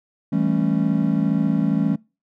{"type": "chord", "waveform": "triangle", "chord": "A dominant seventh", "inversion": "second", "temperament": "just", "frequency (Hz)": [165, 198, 220, 275], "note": ["E3", "G3", "A3", "C#4"], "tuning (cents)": [2, 18, 0, -14], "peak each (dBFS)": -21, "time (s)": [0.32, 1.96], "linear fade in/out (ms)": 10, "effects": ["noise-tail reverb RT60 0.3 s tail -25 dB re dry"]}